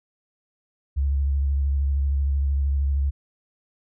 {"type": "tone with vibrato", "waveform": "sine", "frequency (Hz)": 69.5, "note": "C#2", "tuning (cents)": 5, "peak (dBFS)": -19, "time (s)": [0.96, 3.11], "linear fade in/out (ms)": 20, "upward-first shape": "triangle", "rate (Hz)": 13, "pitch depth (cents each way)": 48, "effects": []}